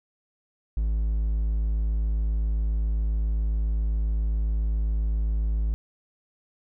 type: tone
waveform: triangle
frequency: 53.7 Hz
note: A1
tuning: 41 cents flat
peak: -20 dBFS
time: 0.77-5.74 s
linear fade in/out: 0 ms
effects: none